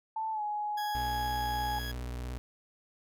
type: tone with pitch glide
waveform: sine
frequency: 882 to 837.8 Hz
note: A5 to G#5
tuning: +4 to +15 cents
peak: -31 dBFS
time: 0.16-1.79 s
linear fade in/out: 5 ms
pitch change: -89 cents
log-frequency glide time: 0.32-0.42 s
type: tone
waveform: 20% pulse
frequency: 1664 Hz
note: G#6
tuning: 3 cents sharp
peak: -34 dBFS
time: 0.77-1.92 s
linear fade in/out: 10 ms
type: tone with vibrato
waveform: 35% pulse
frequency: 61.4 Hz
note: B1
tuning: 9 cents flat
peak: -34 dBFS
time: 0.95-2.38 s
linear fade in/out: 0 ms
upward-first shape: triangle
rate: 17 Hz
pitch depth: 64 cents each way
effects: none